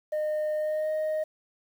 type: tone with pitch glide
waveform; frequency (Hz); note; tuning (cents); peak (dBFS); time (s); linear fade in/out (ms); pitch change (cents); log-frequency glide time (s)
sine; 611 to 621; D#5 to D#5; -32 to -3; -23; 0.12-1.24; 10; +29; 0.56-0.91
effects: tanh soft clip ceiling -25 dBFS + 9-bit